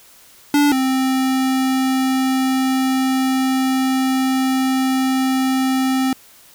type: tone pair in turn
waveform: square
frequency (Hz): 289.9 / 262.4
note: D4 / C4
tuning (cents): -22 / +5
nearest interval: major second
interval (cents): 173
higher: first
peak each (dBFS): -12 / -16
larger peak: first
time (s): 0.54-0.72 / 0.72-6.13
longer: second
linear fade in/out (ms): 2
effects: white hiss -47 dBFS RMS until 6.54 s